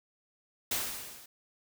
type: noise with level ramp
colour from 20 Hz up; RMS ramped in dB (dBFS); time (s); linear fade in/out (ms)
white; -30 to -53; 0.71-1.26; 5
effects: none